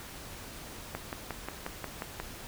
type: click train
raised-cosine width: 0.5 ms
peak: -20 dBFS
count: 8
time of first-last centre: 0.95-2.2 s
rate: 5.6 Hz
effects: pink hiss -45 dBFS RMS until 2.47 s